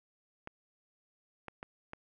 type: clicks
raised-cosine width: 0.5 ms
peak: -27 dBFS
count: 4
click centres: 0.474 / 1.483 / 1.629 / 1.934 s
effects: none